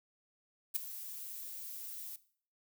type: noise with ADSR envelope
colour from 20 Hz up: violet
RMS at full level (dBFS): -30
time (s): 0.74-2.16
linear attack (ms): 22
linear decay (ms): 6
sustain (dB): -15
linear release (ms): 3
effects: noise-tail reverb RT60 0.5 s tail -17 dB re dry